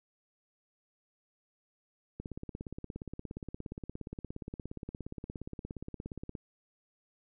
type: click train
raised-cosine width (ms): 3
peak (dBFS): -27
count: 72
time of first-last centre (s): 2.2-6.352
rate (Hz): 17.1
effects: none